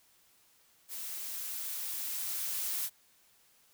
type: noise with level ramp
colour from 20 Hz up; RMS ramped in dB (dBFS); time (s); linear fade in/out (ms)
blue; -41 to -34; 0.88-2.9; 50
effects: white hiss -66 dBFS RMS until 3.73 s